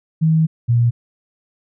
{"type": "tone pair in turn", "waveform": "sine", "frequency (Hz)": [159.7, 118.78], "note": ["D#3", "A#2"], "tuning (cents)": [45, 33], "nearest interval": "perfect fourth", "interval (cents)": 512, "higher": "first", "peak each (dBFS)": -11, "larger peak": "neither", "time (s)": [[0.21, 0.47], [0.68, 0.91]], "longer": "first", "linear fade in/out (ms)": 20, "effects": []}